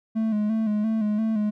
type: tone with vibrato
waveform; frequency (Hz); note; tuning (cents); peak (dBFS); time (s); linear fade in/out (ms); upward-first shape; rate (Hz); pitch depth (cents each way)
triangle; 215.9; A3; -33; -19; 0.15-1.51; 20; square; 2.9; 45
effects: none